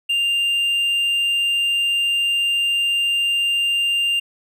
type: tone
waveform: triangle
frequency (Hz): 2794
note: F7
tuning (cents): 0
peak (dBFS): -15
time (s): 0.09-4.2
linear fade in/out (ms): 10
effects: none

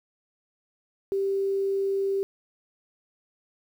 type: tone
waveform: sine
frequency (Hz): 392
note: G4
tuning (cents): 0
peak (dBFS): -23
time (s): 1.12-2.23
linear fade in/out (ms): 0
effects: 9-bit

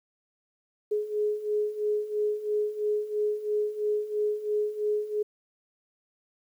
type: beating tone pair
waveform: sine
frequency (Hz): 418.8 / 421.8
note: G#4 / G#4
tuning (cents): +15 / +27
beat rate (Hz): 3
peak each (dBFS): -31 / -27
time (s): 0.91-5.23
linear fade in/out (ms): 10
effects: 10-bit

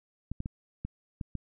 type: clicks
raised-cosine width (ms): 5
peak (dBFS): -22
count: 6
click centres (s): 0.316 / 0.404 / 0.459 / 0.85 / 1.212 / 1.353
effects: none

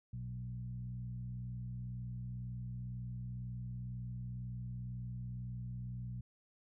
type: tone with frequency modulation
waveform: sine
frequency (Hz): 120.9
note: B2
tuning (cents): -36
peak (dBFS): -40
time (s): 0.13-6.21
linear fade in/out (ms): 5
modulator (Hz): 62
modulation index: 0.68
effects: none

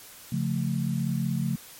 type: chord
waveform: sine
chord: Db augmented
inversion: none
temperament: equal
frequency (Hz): 138.59 / 174.61 / 220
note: Db3 / F3 / A3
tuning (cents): 0 / 0 / 0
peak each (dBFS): -28 / -29 / -30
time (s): 0.32-1.56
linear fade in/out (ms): 5
effects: white hiss -47 dBFS RMS until 1.79 s + MP3 64 kbps

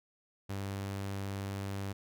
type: tone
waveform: sawtooth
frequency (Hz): 98.5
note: G2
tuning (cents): +9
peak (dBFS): -32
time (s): 0.49-1.93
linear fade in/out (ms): 10
effects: none

